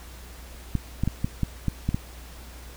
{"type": "clicks", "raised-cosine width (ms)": 5, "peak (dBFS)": -11, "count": 8, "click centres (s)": [0.753, 1.036, 1.076, 1.245, 1.433, 1.683, 1.89, 1.945], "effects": ["added 60 Hz sine -42 dBFS peak until 2.76 s", "pink hiss -47 dBFS RMS until 2.76 s"]}